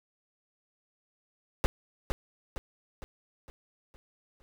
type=noise with echo; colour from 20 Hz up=brown; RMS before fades=-23 dBFS; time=1.64-1.66 s; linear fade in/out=0 ms; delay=460 ms; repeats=6; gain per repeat=-6 dB; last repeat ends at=4.42 s; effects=none